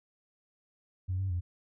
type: tone with pitch steps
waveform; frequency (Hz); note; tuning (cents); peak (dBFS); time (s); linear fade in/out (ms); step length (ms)
sine; 92.5 / 95.8 / 88.1; F#2 / G2 / F2; 0 / -39 / +16; -28; 1.08-1.41; 20; 110
effects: tanh soft clip ceiling -25 dBFS